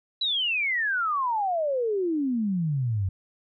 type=exponential sweep; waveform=sine; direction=down; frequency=3999 to 90.5 Hz; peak=-23 dBFS; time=0.21-3.09 s; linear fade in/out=5 ms; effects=none